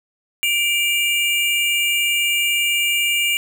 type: tone pair together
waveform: square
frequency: 2348 / 2834 Hz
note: D7 / F7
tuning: -1 / +25 cents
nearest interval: minor third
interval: 326 cents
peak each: -20 dBFS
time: 0.43-3.37 s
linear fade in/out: 0 ms
effects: none